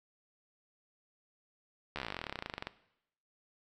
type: slowing click train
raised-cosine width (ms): 0.3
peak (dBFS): -21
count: 28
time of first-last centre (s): 1.96-2.671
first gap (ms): 13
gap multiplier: 1.05
effects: noise-tail reverb RT60 0.8 s tail -17 dB re dry